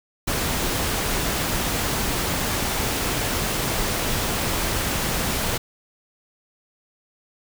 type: noise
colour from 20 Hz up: pink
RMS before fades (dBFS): -24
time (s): 0.27-5.58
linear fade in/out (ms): 10
effects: none